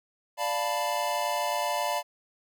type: chord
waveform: square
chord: B half-diminished seventh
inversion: first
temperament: equal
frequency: 587.3 / 698.5 / 880 / 987.8 Hz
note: D5 / F5 / A5 / B5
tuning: 0 / 0 / 0 / 0 cents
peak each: -33 dBFS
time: 0.37-2.03 s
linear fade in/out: 50 ms
effects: none